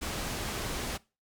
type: low-pass noise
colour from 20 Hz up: pink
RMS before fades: -35 dBFS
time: 0.01-0.98 s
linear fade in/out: 20 ms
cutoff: 11000 Hz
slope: 12 dB/octave
effects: noise-tail reverb RT60 0.3 s tail -22 dB re dry